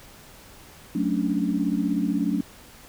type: chord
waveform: sine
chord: D major seventh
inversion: first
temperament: equal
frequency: 185 / 220 / 277.2 / 293.7 Hz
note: F#3 / A3 / C#4 / D4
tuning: 0 / 0 / 0 / 0 cents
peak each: -27 dBFS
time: 0.95-2.41 s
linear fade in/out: 5 ms
effects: pink hiss -48 dBFS RMS until 2.88 s